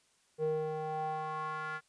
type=tone with band-pass filter sweep; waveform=square; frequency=155.56 Hz; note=D#3; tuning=in tune; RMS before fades=-36 dBFS; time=0.38-1.81 s; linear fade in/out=50 ms; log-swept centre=440 to 1500 Hz; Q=4.1; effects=white hiss -70 dBFS RMS until 1.88 s + resampled to 22050 Hz